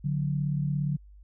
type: tone pair together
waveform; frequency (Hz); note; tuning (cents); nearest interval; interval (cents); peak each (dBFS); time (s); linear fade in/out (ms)
sine; 144.8 / 182.11; D3 / F#3; -24 / -27; major third; 397; -26 / -32; 0.04-0.97; 10
effects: added 50 Hz sine -48 dBFS peak until 1.23 s